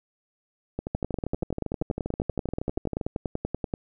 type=two click trains; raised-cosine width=2 ms; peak=-16 / -14 dBFS; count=29 / 30; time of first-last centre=0.79-3.012 / 0.95-3.738 s; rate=12.6 / 10.4 Hz; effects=none